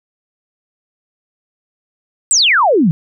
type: exponential sweep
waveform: sine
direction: down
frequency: 8372 to 146.83 Hz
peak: -8 dBFS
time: 2.31-2.91 s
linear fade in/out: 0 ms
effects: none